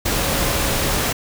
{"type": "tone in noise", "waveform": "sine", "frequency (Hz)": 552, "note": "C#5", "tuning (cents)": -7, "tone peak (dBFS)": -30, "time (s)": [0.14, 0.94], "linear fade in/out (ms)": 10, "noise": "pink", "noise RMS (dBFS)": -20, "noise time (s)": [0.05, 1.13], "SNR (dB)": -13, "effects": []}